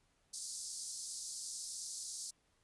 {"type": "band-pass noise", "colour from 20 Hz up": "white", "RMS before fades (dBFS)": -45, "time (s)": [0.33, 2.31], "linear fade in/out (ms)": 10, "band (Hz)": [4400, 10000], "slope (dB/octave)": 48, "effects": ["pink hiss -75 dBFS RMS until 2.63 s", "resampled to 24000 Hz"]}